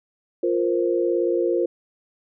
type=chord; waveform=sine; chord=F suspended fourth; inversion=none; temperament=just; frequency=349.2 / 465.6 / 523.8 Hz; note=F4 / Bb4 / C5; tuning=0 / -2 / +2 cents; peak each=-21 / -24 / -25 dBFS; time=0.43-1.66 s; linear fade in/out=5 ms; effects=none